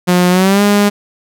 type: tone with pitch glide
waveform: sawtooth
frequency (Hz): 179.1 to 204.5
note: F3 to G#3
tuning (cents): +44 to -26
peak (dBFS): -4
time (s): 0.07-0.9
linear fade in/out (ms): 20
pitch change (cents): +230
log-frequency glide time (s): 0.3-0.62
effects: none